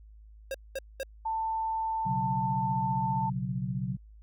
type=tone bursts; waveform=square; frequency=538 Hz; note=C5; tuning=48 cents sharp; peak=-32 dBFS; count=3; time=0.51-1.032 s; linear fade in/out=2 ms; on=34 ms; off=210 ms
type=tone; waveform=sine; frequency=890 Hz; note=A5; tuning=20 cents sharp; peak=-28 dBFS; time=1.25-3.3 s; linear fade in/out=10 ms
type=chord; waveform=sine; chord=B suspended second; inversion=none; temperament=equal; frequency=123.47 / 138.59 / 185 Hz; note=B2 / C#3 / F#3; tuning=0 / 0 / 0 cents; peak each=-34 dBFS; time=2.05-3.97 s; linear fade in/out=20 ms
effects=added 53 Hz sine -49 dBFS peak until 4.22 s